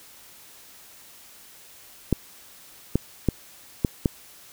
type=clicks; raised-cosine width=3 ms; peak=-6 dBFS; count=5; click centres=2.127 / 2.956 / 3.287 / 3.848 / 4.058 s; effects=white hiss -49 dBFS RMS until 4.52 s